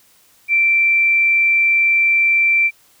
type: tone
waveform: sine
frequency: 2346 Hz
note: D7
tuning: 2 cents flat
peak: -11 dBFS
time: 0.48-2.71 s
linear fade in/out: 50 ms
effects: white hiss -53 dBFS RMS until 3 s